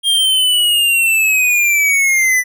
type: linear sweep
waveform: square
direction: down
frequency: 3229 to 1977 Hz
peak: -11 dBFS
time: 0.03-2.44 s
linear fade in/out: 50 ms
effects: none